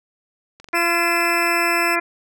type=click train; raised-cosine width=0.2 ms; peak=-24 dBFS; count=21; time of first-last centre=0.6-1.47 s; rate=23 Hz
type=harmonic tone; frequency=341.9 Hz; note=F4; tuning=37 cents flat; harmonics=1 / 2 / 3 / 4 / 5 / 6 / 7; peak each=-25 / -25 / -25 / -25 / -25 / -25 / -25 dBFS; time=0.73-2 s; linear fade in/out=10 ms
type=tone; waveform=sawtooth; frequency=2637 Hz; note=E7; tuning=in tune; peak=-20 dBFS; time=0.74-1.96 s; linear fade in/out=20 ms
effects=none